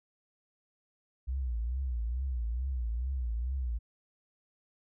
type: tone with vibrato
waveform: sine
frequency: 61.3 Hz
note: B1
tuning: 12 cents flat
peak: -30 dBFS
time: 1.27-3.79 s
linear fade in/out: 20 ms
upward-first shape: triangle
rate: 2.3 Hz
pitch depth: 190 cents each way
effects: none